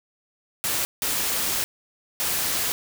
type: noise bursts at uneven times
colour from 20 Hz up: white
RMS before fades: -25 dBFS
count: 3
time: 0.64-0.85 / 1.02-1.64 / 2.2-2.72 s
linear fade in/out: 0 ms
effects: none